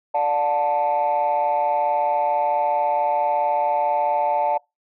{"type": "chord", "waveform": "sine", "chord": "D major", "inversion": "none", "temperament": "equal with one note detuned", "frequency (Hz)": [587.3, 721.4, 880], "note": ["D5", "F#5", "A5"], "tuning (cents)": [0, -44, 0], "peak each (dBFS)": [-22, -22, -19], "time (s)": [0.14, 4.58], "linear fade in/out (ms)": 10, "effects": ["noise-tail reverb RT60 0.2 s tail -26 dB re dry", "tanh soft clip ceiling -13 dBFS"]}